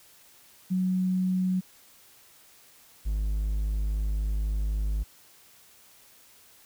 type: tone pair in turn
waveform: sine / triangle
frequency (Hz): 185 / 51.91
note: F#3 / G#1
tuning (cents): 0 / 0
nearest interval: octave + minor seventh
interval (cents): 2200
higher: first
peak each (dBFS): -23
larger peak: neither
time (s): 0.7-1.61 / 3.05-5.04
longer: second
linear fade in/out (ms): 20
effects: white hiss -56 dBFS RMS until 6.65 s